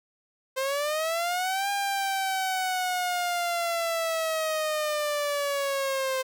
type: linear two-way sweep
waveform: sawtooth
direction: up then down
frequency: 520 to 805 to 520 Hz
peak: -22 dBFS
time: 0.56-6.23 s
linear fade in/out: 20 ms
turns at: 1.7 s
effects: none